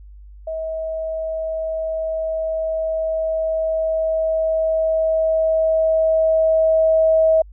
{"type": "tone with level ramp", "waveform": "sine", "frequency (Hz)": 641, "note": "E5", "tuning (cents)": -49, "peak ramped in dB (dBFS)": [-23, -11], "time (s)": [0.47, 7.42], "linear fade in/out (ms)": 5, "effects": ["added 50 Hz sine -38 dBFS peak until 7.52 s"]}